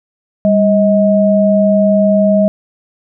sine tone pair together, 199 / 631.8 Hz, G3 / D#5, +26 / +26 cents, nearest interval octave + minor sixth, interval 2000 cents, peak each -10 dBFS, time 0.45-2.48 s, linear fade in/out 0 ms, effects none

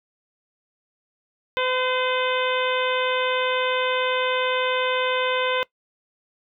harmonic tone with a mistuned harmonic, 509 Hz, C5, 48 cents flat, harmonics 1 / 2 / 3 / 4 / 5 / 6 / 7, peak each -24 / -27 / -29 / -30 / -31 / -32 / -32 dBFS, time 1.57-5.63 s, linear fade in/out 0 ms, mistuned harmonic 4, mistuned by +23 cents, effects noise-tail reverb RT60 0.1 s tail -21 dB re dry

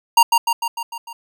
square tone with echo, 932.3 Hz, A#5, in tune, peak -8 dBFS, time 0.17-0.23 s, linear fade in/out 5 ms, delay 150 ms, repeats 6, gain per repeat -4 dB, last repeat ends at 1.13 s, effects none

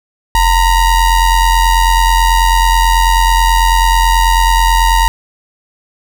square ring-modulated tone, 478.6 Hz, A#4, 46 cents sharp, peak -5 dBFS, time 0.35-5.08 s, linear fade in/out 0 ms, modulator 434 Hz, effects none

